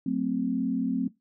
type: chord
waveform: sine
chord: F# diminished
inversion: none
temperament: equal with one note detuned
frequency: 185 / 223.7 / 261.6 Hz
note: F#3 / A3 / C4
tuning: 0 / +29 / 0 cents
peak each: -31 / -30 / -27 dBFS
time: 0.06-1.08 s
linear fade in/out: 5 ms
effects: noise-tail reverb RT60 0.2 s tail -21 dB re dry